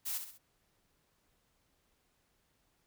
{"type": "noise with echo", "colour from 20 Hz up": "blue", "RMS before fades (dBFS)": -37, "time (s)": [0.05, 0.19], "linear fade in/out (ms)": 20, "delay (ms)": 65, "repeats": 3, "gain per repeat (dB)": -7, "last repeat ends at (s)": 0.385, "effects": ["pink hiss -75 dBFS RMS until 2.86 s"]}